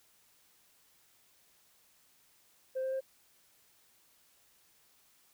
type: tone with pitch steps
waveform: sine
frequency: 522 / 526.2 / 530.5 Hz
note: C5 / C5 / C5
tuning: -4 / +10 / +24 cents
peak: -30 dBFS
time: 2.75-3.008 s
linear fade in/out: 20 ms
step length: 86 ms
effects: tanh soft clip ceiling -30 dBFS + white hiss -67 dBFS RMS until 5.33 s